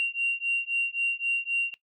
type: beating tone pair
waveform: sine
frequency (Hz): 2759 / 2762.8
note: F7 / F7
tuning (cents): -22 / -19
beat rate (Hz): 3.8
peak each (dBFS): -27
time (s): 0-1.74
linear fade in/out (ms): 0
effects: noise-tail reverb RT60 0.1 s tail -18 dB re dry + tanh soft clip ceiling -18 dBFS